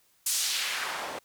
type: noise with band-pass filter sweep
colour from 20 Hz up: white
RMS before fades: -31 dBFS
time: 0.26-1.19 s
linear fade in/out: 5 ms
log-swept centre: 8400 to 510 Hz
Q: 1.1
effects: white hiss -66 dBFS RMS until 1.24 s